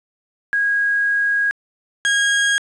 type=tone pair in turn; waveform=sine / 35% pulse; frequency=1643 / 1634.9 Hz; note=G#6 / G#6; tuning=-19 / -28 cents; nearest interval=unison; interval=9 cents; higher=first; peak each=-15 / -13 dBFS; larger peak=second; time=0.53-1.51 / 2.05-2.58 s; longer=first; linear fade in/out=0 ms; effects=resampled to 22050 Hz + 8-bit